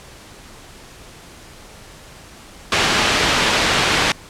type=low-pass noise; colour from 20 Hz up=white; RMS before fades=-17 dBFS; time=2.72-4.12 s; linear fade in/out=2 ms; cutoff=3400 Hz; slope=12 dB/octave; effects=pink hiss -41 dBFS RMS until 4.29 s + low-pass 10000 Hz 12 dB/octave